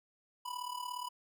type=tone with amplitude modulation; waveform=square; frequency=987.8 Hz; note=B5; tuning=in tune; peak=-36 dBFS; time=0.45-1.09 s; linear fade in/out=10 ms; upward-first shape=sine; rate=37.1 Hz; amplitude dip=75%; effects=none